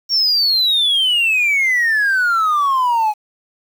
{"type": "exponential sweep", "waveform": "triangle", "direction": "down", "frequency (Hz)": [5588, 830.6], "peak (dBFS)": -10, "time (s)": [0.09, 3.14], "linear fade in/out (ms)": 50, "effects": ["tanh soft clip ceiling -8 dBFS", "7-bit"]}